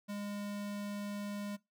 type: tone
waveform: square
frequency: 204.3 Hz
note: G#3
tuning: 28 cents flat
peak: -39 dBFS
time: 0.08-1.57 s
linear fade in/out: 20 ms
effects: noise-tail reverb RT60 0.2 s tail -21 dB re dry